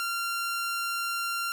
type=tone; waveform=sawtooth; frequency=1381 Hz; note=F6; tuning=20 cents flat; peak=-25 dBFS; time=0-1.52 s; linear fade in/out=0 ms; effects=none